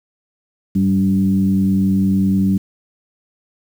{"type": "tone with frequency modulation", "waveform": "sine", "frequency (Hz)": 193.1, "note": "G3", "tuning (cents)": -26, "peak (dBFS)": -12, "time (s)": [0.75, 2.58], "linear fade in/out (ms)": 10, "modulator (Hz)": 93.9, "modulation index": 0.65, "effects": ["7-bit"]}